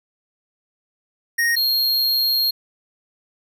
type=tone pair in turn; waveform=square; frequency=1864.7 / 4242 Hz; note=A#6 / C8; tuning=0 / +23 cents; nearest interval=octave + major second; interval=1423 cents; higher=second; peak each=-17 dBFS; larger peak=neither; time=1.38-1.56 / 1.56-2.51 s; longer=second; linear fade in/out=10 ms; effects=none